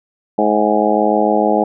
harmonic tone with a mistuned harmonic, 106.6 Hz, G#2, 46 cents sharp, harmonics 2 / 3 / 4 / 5 / 6 / 7 / 8, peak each -19 / -19 / -19 / -19 / -19 / -19 / -19 dBFS, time 0.38-1.64 s, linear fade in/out 5 ms, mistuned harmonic 8, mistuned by -52 cents, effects none

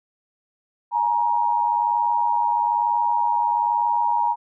sine tone pair together, 842.9 / 944 Hz, G#5 / A#5, +25 / +22 cents, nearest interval major second, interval 197 cents, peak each -23 / -19 dBFS, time 0.91-4.36 s, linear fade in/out 50 ms, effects none

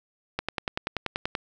click train, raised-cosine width 0.3 ms, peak -11 dBFS, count 11, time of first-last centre 0.39-1.352 s, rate 10.4 Hz, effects none

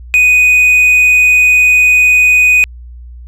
triangle tone, 2489 Hz, D#7, in tune, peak -3 dBFS, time 0.14-2.64 s, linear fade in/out 0 ms, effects added 60 Hz sine -28 dBFS peak until 3.27 s

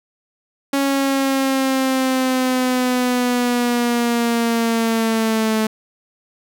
sawtooth linear sweep, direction down, 277.2 to 217.6 Hz, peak -12 dBFS, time 0.73-5.67 s, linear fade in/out 5 ms, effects none

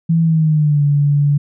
sine tone with pitch glide, 164.81 to 144.31 Hz, E3 to D3, 0 to -30 cents, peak -10 dBFS, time 0.09-1.38 s, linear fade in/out 10 ms, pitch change -230 cents, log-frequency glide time 0.22-0.83 s, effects none

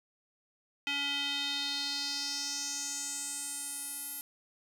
square tone with band-pass filter sweep, 283.3 Hz, C#4, 38 cents sharp, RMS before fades -36 dBFS, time 0.87-4.21 s, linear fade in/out 0 ms, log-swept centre 2800 to 12000 Hz, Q 3.8, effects 10-bit

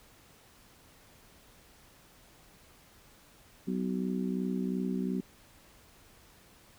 harmonic tone, 62.8 Hz, B1, 30 cents sharp, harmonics 3 / 4 / 5 / 6, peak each -32 / -34 / -44 / -39 dBFS, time 3.67-5.21 s, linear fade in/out 10 ms, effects pink hiss -59 dBFS RMS until 6.78 s

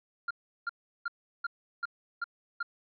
triangle tone bursts, 1396.9 Hz, F6, in tune, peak -28 dBFS, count 7, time 0.28-2.629 s, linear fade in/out 5 ms, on 27 ms, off 360 ms, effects resampled to 11025 Hz

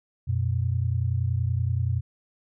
sine tone pair together, 90.72 / 121.3 Hz, F#2 / B2, -34 / -31 cents, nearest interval perfect fourth, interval 503 cents, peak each -25 / -25 dBFS, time 0.27-2.01 s, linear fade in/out 20 ms, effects none

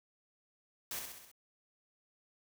white noise with echo, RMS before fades -40 dBFS, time 0.91-0.99 s, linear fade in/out 2 ms, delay 65 ms, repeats 5, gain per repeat -4 dB, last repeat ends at 1.315 s, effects none

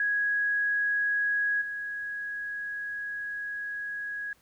sine tone with level steps, 1661.2 Hz, G#6, in tune, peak -24 / -32 dBFS, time 0-4.33 s, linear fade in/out 2 ms, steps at 1.61 s, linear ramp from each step 10 ms, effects pink hiss -64 dBFS RMS until 4.41 s

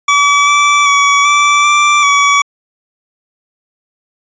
25% pulse tone with pitch steps, 1145 / 1159 / 1135 / 1162 / 1174 / 1137 Hz, D6 / D6 / C#6 / D6 / D6 / C#6, -44 / -23 / +41 / -19 / -1 / +44 cents, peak -3 dBFS, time 0.08-2.42 s, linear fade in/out 5 ms, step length 390 ms, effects resampled to 16000 Hz

